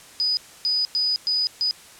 sine tone bursts at uneven times, 4970 Hz, D#8, 3 cents flat, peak -19 dBFS, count 5, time 0.2-0.37 / 0.65-0.85 / 0.95-1.16 / 1.27-1.47 / 1.61-1.71 s, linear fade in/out 0 ms, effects white hiss -46 dBFS RMS until 1.99 s + low-pass 10000 Hz 12 dB/octave

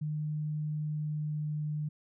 sine tone with pitch glide, 151.9 to 150.85 Hz, D#3 to D3, -41 to +47 cents, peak -31 dBFS, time 0.01-1.89 s, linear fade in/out 10 ms, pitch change -12 cents, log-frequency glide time 0.78-1.67 s, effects none

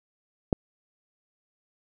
click, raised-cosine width 2 ms, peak -8 dBFS, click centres 0.528 s, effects none

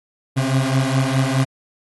30% pulse beating tone pair, 130.81 / 135.61 Hz, C3 / C#3, 0 / -38 cents, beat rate 4.8 Hz, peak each -16 / -17 dBFS, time 0.36-1.45 s, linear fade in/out 20 ms, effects AAC 32 kbps

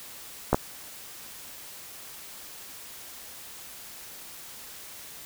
clicks, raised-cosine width 1 ms, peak -6 dBFS, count 2, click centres 0.53 / 0.545 s, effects white hiss -44 dBFS RMS until 5.25 s

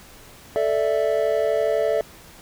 triangle chord, A suspended fourth, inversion none, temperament equal, 440 / 587.3 / 659.3 Hz, A4 / D5 / E5, 0 / 0 / 0 cents, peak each -21 dBFS, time 0.56-2.01 s, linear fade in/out 0 ms, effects pink hiss -46 dBFS RMS until 2.41 s

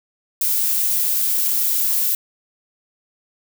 violet noise, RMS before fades -19 dBFS, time 0.41-2.15 s, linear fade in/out 2 ms, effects none

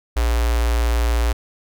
square tone with notch filter, 58.27 Hz, A#1, in tune, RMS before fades -18 dBFS, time 0.16-1.33 s, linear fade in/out 10 ms, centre 180 Hz, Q 0.56, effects none

